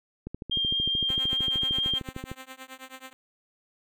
click train, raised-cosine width 3 ms, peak -22 dBFS, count 28, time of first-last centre 0.27-2.315 s, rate 13.2 Hz
sine tone with vibrato, 3198 Hz, G7, 34 cents sharp, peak -24 dBFS, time 0.51-1.99 s, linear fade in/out 10 ms, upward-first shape triangle, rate 4.7 Hz, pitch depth 9 cents each way
5% pulse tone with tremolo, 261.6 Hz, C4, in tune, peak -27 dBFS, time 1.09-3.13 s, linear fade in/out 0 ms, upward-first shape triangle, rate 9.3 Hz, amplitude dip 100%
effects none

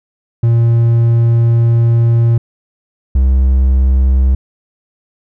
triangle tone pair in turn, 116.54 / 65.41 Hz, A#2 / C2, 0 / 0 cents, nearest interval minor seventh, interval 1000 cents, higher first, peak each -5 dBFS, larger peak neither, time 0.43-2.38 / 3.15-4.35 s, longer first, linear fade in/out 5 ms, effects none

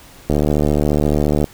click train, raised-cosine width 2 ms, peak -3 dBFS, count 86, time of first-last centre 0.3-1.442 s, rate 74.4 Hz, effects pink hiss -43 dBFS RMS until 1.53 s

